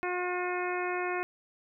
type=harmonic tone; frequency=359.2 Hz; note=F4; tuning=49 cents sharp; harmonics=1 / 2 / 3 / 4 / 5 / 6 / 7; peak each=-33 / -36 / -38 / -39 / -40 / -41 / -41 dBFS; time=0.03-1.23 s; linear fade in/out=0 ms; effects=none